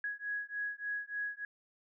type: beating tone pair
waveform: sine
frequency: 1665 / 1668.4 Hz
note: G#6 / G#6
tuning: +4 / +7 cents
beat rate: 3.4 Hz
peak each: -39 / -39 dBFS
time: 0.04-1.45 s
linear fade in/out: 2 ms
effects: none